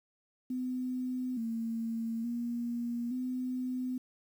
sine tone with pitch steps, 253.4 / 227.7 / 237.5 / 253.5 Hz, B3 / A#3 / A#3 / B3, +45 / -40 / +33 / +45 cents, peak -32 dBFS, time 0.5-3.98 s, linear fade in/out 5 ms, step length 870 ms, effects 10-bit

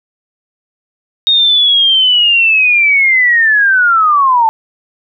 sine linear sweep, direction down, 3729 to 870 Hz, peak -6 dBFS, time 1.27-4.49 s, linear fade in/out 0 ms, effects none

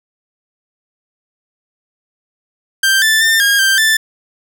sawtooth tone with pitch steps, 1574 / 1761 / 1798 / 1627 / 1572 / 1764 Hz, G6 / A6 / A6 / G#6 / G6 / A6, +7 / +1 / +37 / -36 / +4 / +4 cents, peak -6 dBFS, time 2.83-3.97 s, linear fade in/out 5 ms, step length 190 ms, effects none

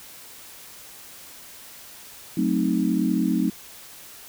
sine chord, F# diminished seventh, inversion none, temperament equal, 185 / 220 / 261.6 / 311.1 Hz, F#3 / A3 / C4 / Eb4, 0 / 0 / 0 / 0 cents, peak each -25 dBFS, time 2.37-3.5 s, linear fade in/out 5 ms, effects white hiss -44 dBFS RMS until 4.28 s

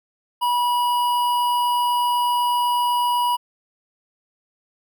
square tone with notch filter, 972 Hz, B5, 28 cents flat, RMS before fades -20 dBFS, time 0.41-3.37 s, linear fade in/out 20 ms, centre 6700 Hz, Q 0.76, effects none

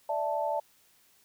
sine chord, D suspended second, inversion none, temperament equal, 587.3 / 659.3 / 880 Hz, D5 / E5 / A5, 0 / 0 / 0 cents, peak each -32 / -33 / -31 dBFS, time 0.09-0.6 s, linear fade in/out 5 ms, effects white hiss -64 dBFS RMS until 1.24 s

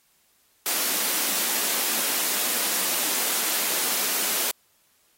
white high-pass noise, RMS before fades -25 dBFS, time 0.66-4.51 s, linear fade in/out 0 ms, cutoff 190 Hz, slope 48 dB/octave, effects white hiss -64 dBFS RMS until 5.17 s + AAC 48 kbps

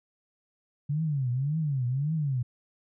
sine tone with vibrato, 140 Hz, C#3, 18 cents sharp, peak -25 dBFS, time 0.89-2.43 s, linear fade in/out 10 ms, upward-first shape triangle, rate 1.8 Hz, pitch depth 270 cents each way, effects none

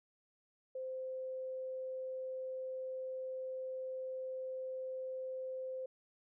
sine tone, 519 Hz, C5, 14 cents flat, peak -39 dBFS, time 0.75-5.86 s, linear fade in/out 5 ms, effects none

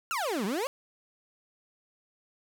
30% pulse exponential two-way sweep, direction down then up, 1444 to 182 to 578 Hz, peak -26 dBFS, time 0.11-0.67 s, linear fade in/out 0 ms, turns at 0.45 s, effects none

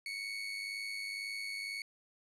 30% pulse tone with amplitude modulation, 2217 Hz, C#7, in tune, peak -33 dBFS, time 0.06-1.82 s, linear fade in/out 2 ms, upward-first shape sine, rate 102 Hz, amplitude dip 50%, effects low-pass 10000 Hz 12 dB/octave

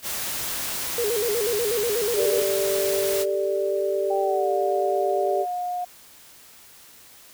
white noise, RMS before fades -29 dBFS, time 0.02-3.26 s, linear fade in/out 50 ms
sine tone with vibrato, 444 Hz, A4, 16 cents sharp, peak -22 dBFS, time 0.98-2.42 s, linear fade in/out 2 ms, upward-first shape square, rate 8.2 Hz, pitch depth 120 cents each way
sine chord, G suspended second, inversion none, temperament just, 392 / 441 / 588 Hz, G4 / A4 / D5, 0 / +4 / +2 cents, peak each -24 / -30 / -25 dBFS, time 2.15-5.46 s, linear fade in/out 50 ms
sine tone with pitch glide, 782 to 717.1 Hz, G5 to F5, -4 to +46 cents, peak -25 dBFS, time 4.1-5.85 s, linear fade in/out 10 ms, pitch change -150 cents, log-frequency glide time 4.21-4.5 s
effects white hiss -49 dBFS RMS until 7.33 s

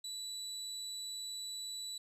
30% pulse tone, 3951 Hz, B7, in tune, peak -38 dBFS, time 0.04-1.98 s, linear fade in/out 5 ms, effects resampled to 32000 Hz

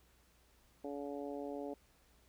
harmonic tone, 142.5 Hz, C#3, 48 cents sharp, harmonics 2 / 3 / 4 / 5 / 6, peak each -44 / -45 / -46 / -50 / -55 dBFS, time 0.84-1.74 s, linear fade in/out 5 ms, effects added 60 Hz sine -70 dBFS peak until 2.28 s + pink hiss -70 dBFS RMS until 2.28 s

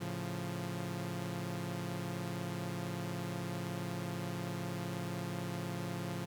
sawtooth chord, A augmented, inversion none, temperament equal, 110 / 138.59 / 174.61 Hz, A2 / C#3 / E#3, 0 / 0 / 0 cents, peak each -39 / -39 / -36 dBFS, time 0-6.26 s, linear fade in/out 20 ms, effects none

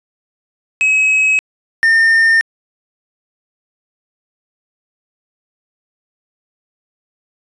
triangle tone pair in turn, 2557 / 1813.3 Hz, D#7 / A#6, +47 / -48 cents, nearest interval tritone, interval 595 cents, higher first, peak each -8 / -6 dBFS, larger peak second, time 0.81-1.39 / 1.83-2.41 s, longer neither, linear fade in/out 0 ms, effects resampled to 22050 Hz

